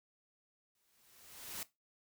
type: noise with exponential growth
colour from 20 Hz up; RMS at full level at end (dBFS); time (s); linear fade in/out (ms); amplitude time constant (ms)
white; -41; 0.75-1.63; 2; 190
effects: noise-tail reverb RT60 0.2 s tail -17 dB re dry